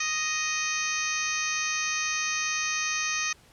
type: harmonic tone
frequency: 622.3 Hz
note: D#5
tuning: in tune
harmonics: 2 / 3 / 4 / 5 / 6 / 7 / 8 / 9 / 10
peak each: -35 / -33 / -31 / -41 / -41 / -40 / -42 / -37 / -32 dBFS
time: 0-3.33 s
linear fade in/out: 5 ms
effects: pink hiss -57 dBFS RMS until 3.52 s + low-pass 11000 Hz 12 dB/octave